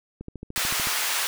click train, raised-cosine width 3 ms, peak -23 dBFS, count 10, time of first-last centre 0.21-0.872 s, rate 13.6 Hz
pink high-pass noise, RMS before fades -26 dBFS, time 0.56-1.27 s, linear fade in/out 0 ms, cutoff 1200 Hz, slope 12 dB/octave
effects none

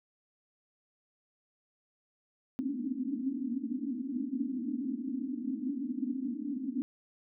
white band-pass noise, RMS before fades -35 dBFS, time 2.59-6.82 s, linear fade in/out 0 ms, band 230 to 290 Hz, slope 96 dB/octave, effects none

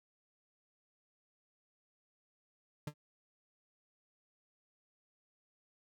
40% pulse tone with exponential decay, 148.8 Hz, D3, 23 cents sharp, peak -35 dBFS, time 2.87-2.94 s, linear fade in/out 5 ms, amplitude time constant 15 ms, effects none

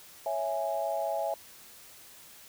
sine chord, C# minor, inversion none, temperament equal, 554.4 / 659.3 / 830.6 Hz, C#5 / E5 / G#5, 0 / 0 / 0 cents, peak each -35 / -31 / -34 dBFS, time 0.26-1.34 s, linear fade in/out 2 ms, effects white hiss -52 dBFS RMS until 2.48 s

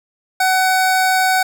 25% pulse tone, 751 Hz, F#5, 26 cents sharp, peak -9 dBFS, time 0.4-1.43 s, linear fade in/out 5 ms, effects 8-bit

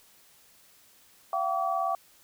sine tone cluster, 684 / 762 / 1145 Hz, F5 / G5 / D6, -36 / -49 / -44 cents, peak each -30 dBFS, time 1.33-1.95 s, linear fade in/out 2 ms, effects white hiss -59 dBFS RMS until 2.23 s

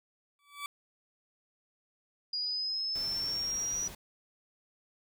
20% pulse tone with exponential growth, 1151 Hz, D6, 35 cents flat, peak -29 dBFS, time 0.39-0.66 s, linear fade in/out 1 ms, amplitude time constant 58 ms
sine linear sweep, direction up, 4856 to 5850 Hz, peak -31 dBFS, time 2.33-3.88 s, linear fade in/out 5 ms
pink noise, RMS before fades -47 dBFS, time 2.95-3.95 s, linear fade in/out 5 ms
effects none

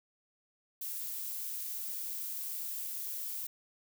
violet noise, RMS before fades -39 dBFS, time 0.81-3.47 s, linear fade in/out 5 ms, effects none

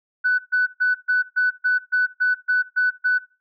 sine tone bursts, 1494 Hz, F#6, 16 cents sharp, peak -14 dBFS, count 11, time 0.24-3.19 s, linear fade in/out 20 ms, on 150 ms, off 130 ms, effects noise-tail reverb RT60 0.3 s tail -17 dB re dry + tanh soft clip ceiling -11 dBFS

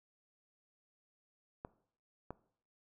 clicks, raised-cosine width 1 ms, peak -28 dBFS, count 2, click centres 1.649 / 2.306 s, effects noise-tail reverb RT60 0.6 s tail -19 dB re dry

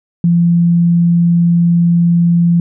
sine tone, 171.2 Hz, F3, 34 cents flat, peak -7 dBFS, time 0.24-2.6 s, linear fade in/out 2 ms, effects none

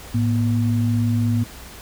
sine tone pair together, 108.85 / 239.6 Hz, A2 / A#3, -18 / +48 cents, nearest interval octave + major second, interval 1366 cents, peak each -18 / -21 dBFS, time 0.14-1.44 s, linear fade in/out 10 ms, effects added 60 Hz sine -44 dBFS peak until 1.81 s + pink hiss -40 dBFS RMS until 1.81 s

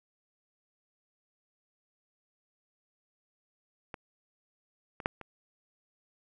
clicks, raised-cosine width 0.5 ms, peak -24 / -27 / -11 / -28 dBFS, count 4, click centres 3.942 / 5.002 / 5.059 / 5.213 s, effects none

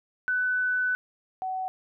sine tone pair in turn, 1499 / 751.3 Hz, F#6 / F#5, +22 / +26 cents, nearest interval octave, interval 1196 cents, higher first, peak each -23 / -28 dBFS, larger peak first, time 0.28-0.95 / 1.42-1.68 s, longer first, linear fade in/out 0 ms, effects none

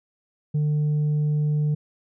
sine tone with tanh clipping, 150 Hz, D3, 37 cents sharp, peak -20 dBFS, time 0.54-1.75 s, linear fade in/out 10 ms, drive 2 dB, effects none

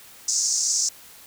white band-pass noise, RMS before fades -23 dBFS, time 0.28-0.89 s, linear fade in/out 5 ms, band 5400 to 7200 Hz, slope 48 dB/octave, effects white hiss -47 dBFS RMS until 1.26 s

